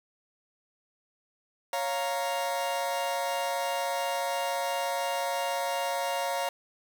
40% pulse chord, Bb minor, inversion first, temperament equal, 554.4 / 698.5 / 932.3 Hz, Db5 / F5 / Bb5, 0 / 0 / 0 cents, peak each -32 dBFS, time 1.73-6.49 s, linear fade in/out 2 ms, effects 9-bit

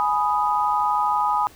sine chord, G# minor, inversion none, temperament equal with one note detuned, 835.4 / 987.8 / 1244.5 Hz, G#5 / B5 / D#6, +10 / 0 / 0 cents, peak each -22 / -23 / -23 dBFS, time 0-1.47 s, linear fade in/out 0 ms, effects pink hiss -49 dBFS RMS until 1.55 s

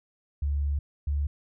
sine tone pair in turn, 71.6 / 72.1 Hz, D2 / D2, -43 / -31 cents, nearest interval unison, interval 12 cents, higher second, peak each -24 dBFS, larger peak neither, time 0.42-0.79 / 1.07-1.27 s, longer first, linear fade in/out 5 ms, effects none

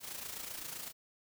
white noise with amplitude modulation, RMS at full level -41 dBFS, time 0-0.93 s, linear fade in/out 50 ms, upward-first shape sine, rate 27.8 Hz, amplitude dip 60%, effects none

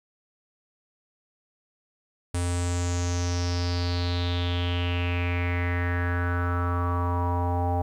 square tone with low-pass filter sweep, 87.8 Hz, F2, 10 cents sharp, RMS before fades -26 dBFS, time 2.34-7.82 s, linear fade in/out 5 ms, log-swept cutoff 9100 to 760 Hz, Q 5.8, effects 10-bit

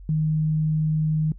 sine tone, 155.6 Hz, D#3, in tune, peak -19 dBFS, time 0.09-1.32 s, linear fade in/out 2 ms, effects noise-tail reverb RT60 0.1 s tail -21 dB re dry + added 46 Hz sine -39 dBFS peak until 1.38 s

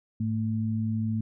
sine tone pair together, 107.3 / 221.9 Hz, A2 / A3, -43 / +15 cents, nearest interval octave + minor second, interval 1258 cents, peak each -28 dBFS, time 0.2-1.21 s, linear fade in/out 5 ms, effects none

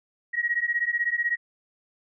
sine beating tone pair, 1891 / 1907 Hz, A#6 / A#6, +24 / +39 cents, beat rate 16 Hz, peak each -26 / -26 dBFS, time 0.33-1.37 s, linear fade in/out 20 ms, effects none

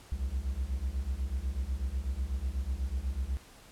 triangle beating tone pair, 61.3 / 69.4 Hz, B1 / C#2, -12 / +3 cents, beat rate 8.1 Hz, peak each -32 / -31 dBFS, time 0.12-3.37 s, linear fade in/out 0 ms, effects pink hiss -55 dBFS RMS until 3.71 s + low-pass 12000 Hz 12 dB/octave

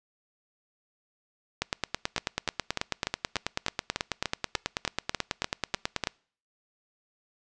two click trains, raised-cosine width 0.2 ms, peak -9 / -10 dBFS, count 42 / 14, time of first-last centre 1.62-6.072 / 2.18-6.038 s, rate 9.21 / 3.37 Hz, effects noise-tail reverb RT60 0.5 s tail -26 dB re dry + resampled to 22050 Hz

